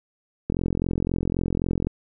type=click train; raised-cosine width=3 ms; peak=-11 dBFS; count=61; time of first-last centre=0.5-1.87 s; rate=43.8 Hz; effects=none